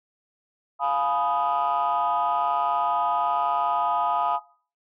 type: chord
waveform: sine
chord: F half-diminished seventh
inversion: none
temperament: equal with one note detuned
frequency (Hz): 698.5 / 843.7 / 987.8 / 1244.5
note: F5 / Ab5 / Cb6 / Eb6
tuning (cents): 0 / +27 / 0 / 0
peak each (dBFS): -26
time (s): 0.79-4.4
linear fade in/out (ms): 50
effects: noise-tail reverb RT60 0.4 s tail -17 dB re dry + tanh soft clip ceiling -15 dBFS